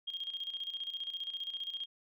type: tone with tremolo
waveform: sine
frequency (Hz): 3238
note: G#7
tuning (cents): -45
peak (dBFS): -35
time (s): 0.07-1.86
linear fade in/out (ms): 10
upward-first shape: square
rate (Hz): 15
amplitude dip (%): 65
effects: none